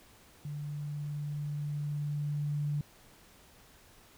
sine tone with level ramp, 146.83 Hz, D3, in tune, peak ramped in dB -36 to -29 dBFS, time 0.45-2.81 s, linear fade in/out 2 ms, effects pink hiss -59 dBFS RMS until 4.17 s

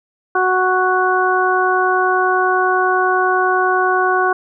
harmonic tone, 370 Hz, F#4, in tune, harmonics 1 / 2 / 3 / 4, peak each -18 / -18 / -18 / -18 dBFS, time 0.35-4.33 s, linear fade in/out 5 ms, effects none

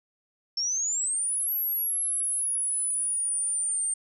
sine exponential two-way sweep, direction up then down, 5360 to 11750 to 8740 Hz, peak -25 dBFS, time 0.57-3.94 s, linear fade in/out 5 ms, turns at 1.53 s, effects none

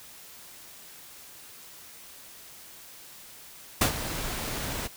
pink noise with ADSR envelope, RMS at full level -20 dBFS, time 3.81-4.88 s, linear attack 4 ms, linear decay 94 ms, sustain -13 dB, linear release 20 ms, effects white hiss -48 dBFS RMS until 4.96 s

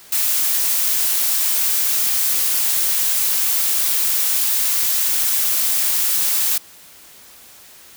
blue noise, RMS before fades -18 dBFS, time 0.12-6.58 s, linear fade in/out 5 ms, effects white hiss -44 dBFS RMS until 7.96 s

